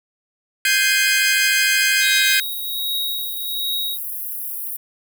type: chord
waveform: sawtooth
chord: Ab major seventh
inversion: third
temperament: equal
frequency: 1568 / 1661.2 / 2093 / 2489 Hz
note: G6 / Ab6 / C7 / Eb7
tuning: 0 / 0 / 0 / 0 cents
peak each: -15 / -20 / -18 / -17 dBFS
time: 0.65-2.4 s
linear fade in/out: 2 ms
type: tone with tremolo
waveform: sine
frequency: 3800 Hz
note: A#7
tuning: 33 cents sharp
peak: -20 dBFS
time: 2-3.98 s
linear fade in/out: 50 ms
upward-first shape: triangle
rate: 1.3 Hz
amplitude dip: 75%
type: high-pass noise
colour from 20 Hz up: pink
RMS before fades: -28 dBFS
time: 2.25-4.77 s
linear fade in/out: 10 ms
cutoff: 11000 Hz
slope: 48 dB/octave
effects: none